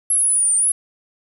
sine exponential two-way sweep, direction down then up, 11175 to 8870 to 11130 Hz, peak -12 dBFS, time 0.1-0.72 s, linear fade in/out 5 ms, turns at 0.56 s, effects tanh soft clip ceiling -12 dBFS + 8-bit

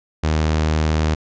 sawtooth tone, 77.9 Hz, D#2, 3 cents sharp, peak -12 dBFS, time 0.23-1.15 s, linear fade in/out 10 ms, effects resampled to 16000 Hz

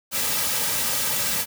white noise with comb filter, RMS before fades -24 dBFS, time 0.11-1.46 s, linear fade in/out 50 ms, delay 2.8 ms, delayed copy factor -0.6, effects none

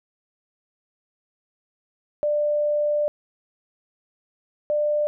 sine tone pair in turn, 593 / 595.5 Hz, D5 / D5, +17 / +24 cents, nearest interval unison, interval 7 cents, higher second, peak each -19 dBFS, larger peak neither, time 2.23-3.08 / 4.7-5.07 s, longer first, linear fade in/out 0 ms, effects none

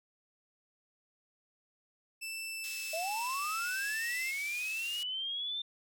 sawtooth tone with vibrato, 2645 Hz, E7, 5 cents sharp, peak -35 dBFS, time 2.21-4.32 s, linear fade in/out 20 ms, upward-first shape sine, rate 1.2 Hz, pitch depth 8 cents each way
white band-pass noise, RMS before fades -46 dBFS, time 2.64-5.03 s, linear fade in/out 0 ms, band 2700 to 9400 Hz, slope 12 dB/octave
sine linear sweep, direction up, 622.3 to 3601 Hz, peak -34 dBFS, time 2.93-5.62 s, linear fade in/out 5 ms
effects none

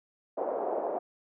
pink band-pass noise, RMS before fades -32 dBFS, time 0.37-0.99 s, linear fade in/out 10 ms, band 430 to 730 Hz, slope 24 dB/octave, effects none

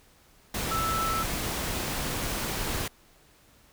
sine tone in noise, 1318.5 Hz, E6, in tune, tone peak -27 dBFS, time 0.71-1.23 s, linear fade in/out 5 ms, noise pink, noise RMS -31 dBFS, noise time 0.54-2.88 s, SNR +1 dB, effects pink hiss -59 dBFS RMS until 3.72 s

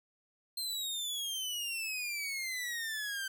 sawtooth exponential sweep, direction down, 4186 to 1549 Hz, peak -32 dBFS, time 0.57-3.28 s, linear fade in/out 5 ms, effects none

